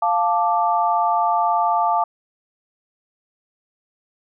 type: chord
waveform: sine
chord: D minor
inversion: first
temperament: equal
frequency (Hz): 698.5 / 880 / 1174.7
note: F5 / A5 / D6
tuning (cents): 0 / 0 / 0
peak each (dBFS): -20 / -19 / -22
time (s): 0.02-2.04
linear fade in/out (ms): 5
effects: none